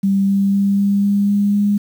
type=tone with pitch steps; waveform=sine; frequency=196.1 / 197.46 / 198.84 / 200.2 / 201.6 / 203 / 204.4 Hz; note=G3 / G3 / G3 / G3 / G3 / G#3 / G#3; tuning=+1 / +13 / +25 / +37 / +49 / -39 / -27 cents; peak=-12 dBFS; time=0.03-1.78 s; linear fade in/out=10 ms; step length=250 ms; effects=7-bit